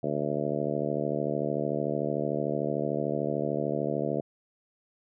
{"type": "harmonic tone", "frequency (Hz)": 73.4, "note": "D2", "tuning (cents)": 0, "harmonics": [2, 3, 4, 5, 6, 7, 8, 9], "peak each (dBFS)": [-35, -35, -35, -35, -35, -35, -35, -35], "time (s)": [0.03, 4.21], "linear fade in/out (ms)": 5, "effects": []}